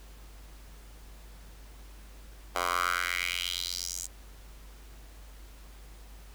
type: tone with high-pass filter sweep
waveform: 10% pulse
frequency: 88.4 Hz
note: F2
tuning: 22 cents sharp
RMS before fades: -32 dBFS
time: 2.55-4.07 s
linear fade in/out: 10 ms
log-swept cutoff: 820 to 7400 Hz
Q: 3.4
effects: added 50 Hz sine -47 dBFS peak until 6.34 s + pink hiss -56 dBFS RMS until 6.34 s